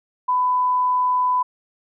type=tone; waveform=sine; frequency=1000 Hz; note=B5; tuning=21 cents sharp; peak=-16 dBFS; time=0.28-1.43 s; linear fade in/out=10 ms; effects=none